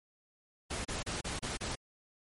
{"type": "noise bursts", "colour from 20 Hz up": "pink", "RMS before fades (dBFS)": -37, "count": 6, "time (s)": [0.7, 1.755], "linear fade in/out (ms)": 10, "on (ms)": 150, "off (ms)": 31, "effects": ["MP3 48 kbps"]}